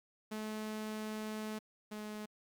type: tone pair in turn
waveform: sawtooth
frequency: 215.6 / 212.1 Hz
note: A3 / G#3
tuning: -35 / +37 cents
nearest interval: unison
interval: 28 cents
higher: first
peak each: -35 / -38 dBFS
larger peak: first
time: 0.31-1.59 / 1.91-2.26 s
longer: first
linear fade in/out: 10 ms
effects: Opus 48 kbps